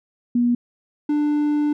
sine / triangle tone pair in turn, 241 / 296.2 Hz, B3 / D4, -42 / +15 cents, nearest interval major third, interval 357 cents, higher second, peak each -15 dBFS, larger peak neither, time 0.35-0.55 / 1.09-1.73 s, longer second, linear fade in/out 5 ms, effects none

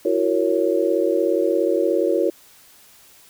sine chord, F# dominant seventh, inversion third, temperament just, 333 / 370 / 462.5 / 555 Hz, E4 / F#4 / A#4 / C#5, +18 / 0 / -14 / +2 cents, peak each -22 dBFS, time 0.05-2.3 s, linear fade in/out 5 ms, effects white hiss -50 dBFS RMS until 3.29 s

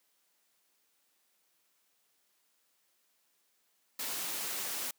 white noise, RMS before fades -37 dBFS, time 3.99-4.91 s, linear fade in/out 5 ms, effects white hiss -74 dBFS RMS until 4.98 s + high-pass 200 Hz 12 dB/octave

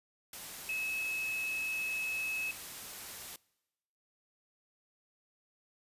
sine tone in noise, 2581 Hz, E7, 37 cents flat, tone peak -33 dBFS, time 0.69-2.51 s, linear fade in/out 2 ms, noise white, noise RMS -45 dBFS, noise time 0.33-3.36 s, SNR +9 dB, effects noise-tail reverb RT60 1.0 s tail -24 dB re dry + resampled to 32000 Hz

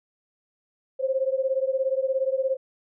sine beating tone pair, 523.3 / 540.3 Hz, C5 / C#5, 0 / -44 cents, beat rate 17 Hz, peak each -24 / -26 dBFS, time 0.99-2.57 s, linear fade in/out 20 ms, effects none

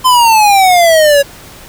square exponential sweep, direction down, 1035 to 554.4 Hz, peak -5 dBFS, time 0.04-1.23 s, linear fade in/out 20 ms, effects pink hiss -34 dBFS RMS until 1.68 s

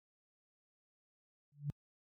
sine tone with exponential growth, 144.7 Hz, D3, 25 cents flat, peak -31 dBFS, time 1.52-1.7 s, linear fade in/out 0 ms, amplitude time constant 38 ms, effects high-pass 60 Hz 12 dB/octave + AAC 48 kbps

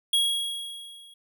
square tone with level ramp, 3309 Hz, G#7, 7 cents flat, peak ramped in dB -19 to -49 dBFS, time 0.13-1.14 s, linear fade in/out 5 ms, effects none

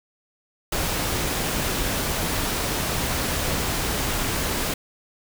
pink noise, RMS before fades -25 dBFS, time 0.72-4.74 s, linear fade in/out 5 ms, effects none

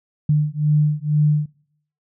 sine beating tone pair, 149 / 151.1 Hz, D3 / D3, +25 / +50 cents, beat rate 2.1 Hz, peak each -18 dBFS, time 0.29-1.46 s, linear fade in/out 5 ms, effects noise-tail reverb RT60 0.6 s tail -21 dB re dry

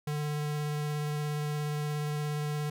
square tone with vibrato, 149 Hz, D3, 25 cents sharp, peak -31 dBFS, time 0.07-2.7 s, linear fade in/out 5 ms, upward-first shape sine, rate 17 Hz, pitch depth 10 cents each way, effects none

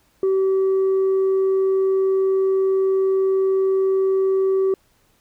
sine tone with tanh clipping, 383.4 Hz, G4, 38 cents flat, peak -16 dBFS, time 0.23-4.74 s, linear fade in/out 2 ms, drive 1 dB, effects pink hiss -61 dBFS RMS until 5.2 s

